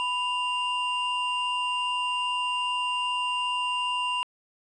triangle tone pair together, 991.5 / 2794 Hz, B5 / F7, +7 / 0 cents, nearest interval octave + tritone, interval 1793 cents, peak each -26 / -27 dBFS, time 0-4.23 s, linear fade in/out 0 ms, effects resampled to 24000 Hz

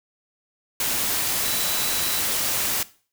sine tone in noise, 3951 Hz, B7, in tune, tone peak -31 dBFS, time 1.45-2.2 s, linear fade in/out 2 ms, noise white, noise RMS -24 dBFS, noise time 0.8-2.83 s, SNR -10 dB, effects noise-tail reverb RT60 0.4 s tail -18 dB re dry

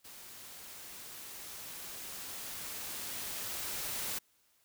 white noise with level ramp, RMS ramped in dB -51 to -37 dBFS, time 0.04-4.19 s, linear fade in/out 10 ms, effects white hiss -71 dBFS RMS until 4.64 s

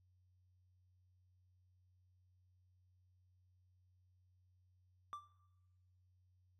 triangle tone with exponential decay, 1174.7 Hz, D6, in tune, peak -39 dBFS, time 5.13-5.32 s, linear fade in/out 0 ms, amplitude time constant 40 ms, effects noise-tail reverb RT60 1.0 s tail -17 dB re dry + added 91 Hz sine -70 dBFS peak until 6.59 s

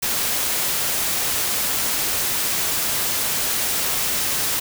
white noise, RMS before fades -22 dBFS, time 0.02-4.6 s, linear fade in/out 10 ms, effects none

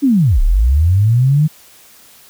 sine linear two-way sweep, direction down then up, 293.7 to 30.87 to 157.9 Hz, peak -8 dBFS, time 0.02-1.48 s, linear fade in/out 20 ms, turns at 0.41 s, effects white hiss -44 dBFS RMS until 2.29 s

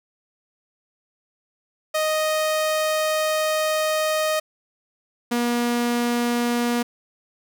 sawtooth tone pair in turn, 622.3 / 239.4 Hz, D#5 / A#3, 0 / +46 cents, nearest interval octave + perfect fourth, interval 1654 cents, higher first, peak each -16 dBFS, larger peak neither, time 1.94-4.4 / 5.31-6.83 s, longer first, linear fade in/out 10 ms, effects none

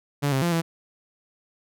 sawtooth tone with pitch steps, 143.3 / 133.8 / 172.2 / 165.8 Hz, D3 / C3 / F3 / E3, -42 / +39 / -24 / +10 cents, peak -17 dBFS, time 0.22-0.62 s, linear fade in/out 20 ms, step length 100 ms, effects none

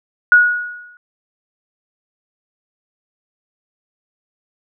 sine tone with exponential decay, 1455 Hz, F#6, 29 cents flat, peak -3 dBFS, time 0.32-0.97 s, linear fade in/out 1 ms, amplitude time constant 140 ms, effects none

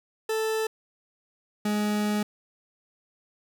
40% pulse tone pair in turn, 440 / 209.2 Hz, A4 / G#3, 0 / +13 cents, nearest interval octave + minor second, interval 1287 cents, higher first, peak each -24 / -23 dBFS, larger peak second, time 0.29-0.67 / 1.65-2.23 s, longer second, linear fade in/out 5 ms, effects none

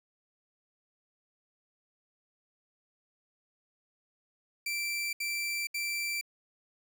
sawtooth tone bursts, 2343 Hz, D7, 5 cents flat, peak -28 dBFS, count 3, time 4.66-6.212 s, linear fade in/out 5 ms, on 470 ms, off 71 ms, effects none

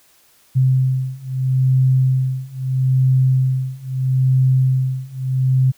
sine beating tone pair, 130 / 130.77 Hz, C3 / C3, -11 / -1 cents, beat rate 0.77 Hz, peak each -17 / -16 dBFS, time 0.55-5.72 s, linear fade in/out 20 ms, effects white hiss -54 dBFS RMS until 5.77 s

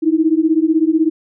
sine beating tone pair, 311.1 / 327.1 Hz, D#4 / E4, 0 / -13 cents, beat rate 16 Hz, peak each -14 dBFS, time 0.02-1.1 s, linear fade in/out 20 ms, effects none

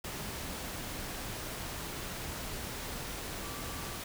sine tone in noise, 1163 Hz, D6, 17 cents flat, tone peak -49 dBFS, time 3.41-3.96 s, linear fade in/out 5 ms, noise pink, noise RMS -40 dBFS, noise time 0.04-4.04 s, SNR -12 dB, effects none

